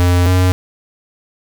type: tone pair in turn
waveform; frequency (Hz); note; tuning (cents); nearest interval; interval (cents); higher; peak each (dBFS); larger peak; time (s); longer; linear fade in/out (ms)
square; 88.8 / 91.51; F2 / F#2; +29 / -19; minor second; 52; second; -10; neither; 0-0.26 / 0.26-0.52; neither; 0
effects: none

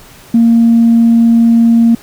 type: tone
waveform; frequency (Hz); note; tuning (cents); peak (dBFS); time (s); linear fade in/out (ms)
sine; 231.2; A#3; -14; -3; 0.34-1.95; 5
effects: tanh soft clip ceiling 0 dBFS + pink hiss -38 dBFS RMS until 2.02 s

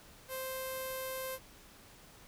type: tone with low-pass filter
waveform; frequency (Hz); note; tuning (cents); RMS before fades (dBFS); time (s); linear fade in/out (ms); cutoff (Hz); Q
sawtooth; 523.3; C5; 0; -40; 0.28-1.39; 50; 12000; 7.7
effects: pink hiss -57 dBFS RMS until 2.27 s

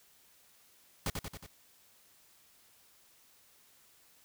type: noise with echo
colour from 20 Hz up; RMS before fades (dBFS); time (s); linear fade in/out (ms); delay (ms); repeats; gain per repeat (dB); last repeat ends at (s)
pink; -33; 1.06-1.1; 2; 91; 4; -4; 1.464
effects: white hiss -64 dBFS RMS until 4.24 s

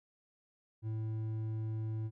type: tone with hard clipping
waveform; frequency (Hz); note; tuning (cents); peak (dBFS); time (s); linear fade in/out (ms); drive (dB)
triangle; 110; A2; 0; -36; 0.82-2.11; 50; 9
effects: none

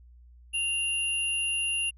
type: tone pair together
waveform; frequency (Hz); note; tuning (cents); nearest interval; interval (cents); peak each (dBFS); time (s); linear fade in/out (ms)
sine; 2785 / 10515; F7 / E9; -5 / -5; octave + major seventh; 2300; -27 / -32; 0.53-1.91; 20
effects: added 60 Hz sine -50 dBFS peak until 1.97 s

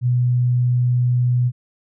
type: tone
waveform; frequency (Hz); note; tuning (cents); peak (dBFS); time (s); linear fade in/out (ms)
sine; 123.47; B2; 0; -14; 0.01-1.52; 50
effects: none

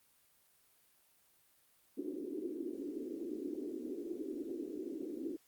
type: band-pass noise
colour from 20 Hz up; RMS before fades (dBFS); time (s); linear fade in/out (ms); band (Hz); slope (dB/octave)
white; -42; 1.97-5.37; 10; 270 to 380; 48
effects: white hiss -70 dBFS RMS until 5.47 s + Opus 32 kbps

